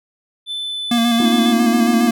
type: tone with pitch glide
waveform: triangle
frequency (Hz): 3520 to 3474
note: A7 to A7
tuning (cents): 0 to -23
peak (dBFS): -21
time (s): 0.46-1.55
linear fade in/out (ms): 50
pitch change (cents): -23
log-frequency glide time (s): 0.57-1.31
type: tone with vibrato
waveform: square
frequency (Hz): 234.3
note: A#3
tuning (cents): +9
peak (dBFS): -14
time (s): 0.91-2.11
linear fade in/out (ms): 5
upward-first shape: square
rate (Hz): 7.3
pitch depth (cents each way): 25
type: chord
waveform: triangle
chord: F dominant seventh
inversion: first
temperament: equal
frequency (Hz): 220 / 261.6 / 311.1 / 349.2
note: A3 / C4 / Eb4 / F4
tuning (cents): 0 / 0 / 0 / 0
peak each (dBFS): -21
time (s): 1.2-2.1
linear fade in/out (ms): 2
effects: none